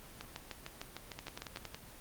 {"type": "two click trains", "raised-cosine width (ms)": 0.2, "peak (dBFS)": [-24, -24], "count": [10, 7], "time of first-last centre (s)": [[0.21, 1.572], [1.19, 1.746]], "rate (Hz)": [6.61, 10.8], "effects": ["pink hiss -53 dBFS RMS until 2 s", "Opus 24 kbps"]}